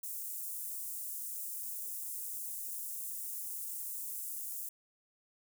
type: high-pass noise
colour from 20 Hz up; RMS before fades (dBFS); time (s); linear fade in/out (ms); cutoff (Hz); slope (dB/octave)
white; -41; 0.03-4.69; 5; 8000; 24
effects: none